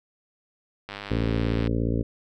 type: click train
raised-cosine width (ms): 0.3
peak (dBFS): -19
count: 80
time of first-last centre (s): 0.89-1.672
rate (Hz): 101
type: harmonic tone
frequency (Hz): 57.1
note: A#1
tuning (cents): -35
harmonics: 1 / 2 / 3 / 4 / 5 / 6 / 7 / 8 / 9 / 10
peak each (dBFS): -28 / -27 / -34 / -30 / -30 / -39 / -34 / -36 / -38 / -44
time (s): 1.1-2.03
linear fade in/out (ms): 10
effects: none